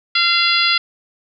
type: harmonic tone with a mistuned harmonic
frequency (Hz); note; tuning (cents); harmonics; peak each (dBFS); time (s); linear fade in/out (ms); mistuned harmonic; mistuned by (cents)
689; F5; -24; 2 / 3 / 4 / 5 / 6 / 7; -20 / -20 / -20 / -20 / -20 / -20; 0.15-0.78; 5; 5; -24
effects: none